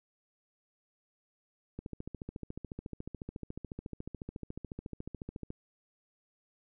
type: click train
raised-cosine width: 3 ms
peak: -27 dBFS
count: 53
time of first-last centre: 1.79-5.504 s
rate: 14 Hz
effects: none